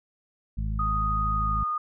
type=harmonic tone; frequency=53 Hz; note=G#1; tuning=36 cents sharp; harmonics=1 / 2 / 3 / 4; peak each=-27 / -33 / -37 / -39 dBFS; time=0.57-1.64 s; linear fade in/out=10 ms
type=tone with pitch glide; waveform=sine; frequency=1244.5 to 1227.4 Hz; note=D#6 to D#6; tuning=0 to -24 cents; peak=-25 dBFS; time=0.79-1.78 s; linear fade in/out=5 ms; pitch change=-24 cents; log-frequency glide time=1.34-1.62 s
effects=none